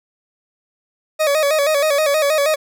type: tone with vibrato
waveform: 40% pulse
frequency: 594 Hz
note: D5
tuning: 20 cents sharp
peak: -13 dBFS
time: 1.19-2.56 s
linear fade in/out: 20 ms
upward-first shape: square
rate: 6.3 Hz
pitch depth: 84 cents each way
effects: none